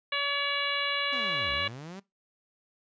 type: harmonic tone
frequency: 568 Hz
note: C#5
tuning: 42 cents sharp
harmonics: 1 / 2 / 3 / 4 / 5 / 6 / 7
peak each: -38 / -34 / -33 / -33 / -34 / -37 / -38 dBFS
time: 0.12-1.68 s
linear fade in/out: 5 ms
type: linear two-way sweep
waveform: sawtooth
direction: down then up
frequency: 277.2 to 59.7 to 201.9 Hz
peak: -36 dBFS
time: 1.12-2 s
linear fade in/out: 10 ms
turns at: 1.52 s
effects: noise-tail reverb RT60 0.2 s tail -21 dB re dry + resampled to 16000 Hz